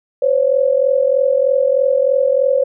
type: tone pair together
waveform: sine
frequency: 514.8 / 558 Hz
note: C5 / C#5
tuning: -28 / +11 cents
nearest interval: minor second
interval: 139 cents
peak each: -14 dBFS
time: 0.22-2.64 s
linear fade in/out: 5 ms
effects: none